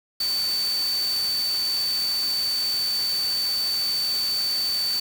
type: tone in noise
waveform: sine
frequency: 4543 Hz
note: C#8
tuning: 42 cents sharp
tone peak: -22 dBFS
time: 0.2-5 s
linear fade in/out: 5 ms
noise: white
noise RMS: -34 dBFS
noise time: 0.2-5 s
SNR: +9 dB
effects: none